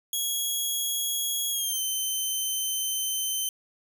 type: tone with pitch glide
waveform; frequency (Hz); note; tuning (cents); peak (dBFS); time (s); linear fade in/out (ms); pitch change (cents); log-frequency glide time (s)
10% pulse; 3322 to 3082; G#7 to G7; 0 to -30; -19; 0.13-3.49; 2; -130; 1.51-1.81
effects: none